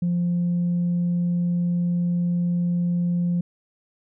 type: tone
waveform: sine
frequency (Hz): 174.61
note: F3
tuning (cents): 0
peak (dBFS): -18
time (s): 0.02-3.41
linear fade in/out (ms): 5
effects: tanh soft clip ceiling -17 dBFS